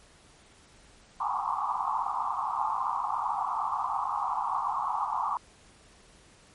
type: band-pass noise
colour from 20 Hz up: white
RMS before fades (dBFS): -30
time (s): 1.2-5.37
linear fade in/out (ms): 2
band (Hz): 770 to 1200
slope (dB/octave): 96
effects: pink hiss -57 dBFS RMS until 6.54 s + MP3 48 kbps